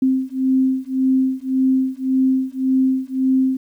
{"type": "beating tone pair", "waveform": "sine", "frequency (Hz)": [261.2, 263], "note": ["C4", "C4"], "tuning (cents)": [-3, 9], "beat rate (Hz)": 1.8, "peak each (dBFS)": -18, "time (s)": [0.02, 3.57], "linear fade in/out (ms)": 5, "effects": ["9-bit"]}